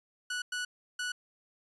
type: tone bursts at uneven times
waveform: sawtooth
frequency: 1475 Hz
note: F#6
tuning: 6 cents flat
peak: -29 dBFS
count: 3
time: 0.3-0.42 / 0.52-0.65 / 0.99-1.12 s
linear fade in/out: 5 ms
effects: resampled to 22050 Hz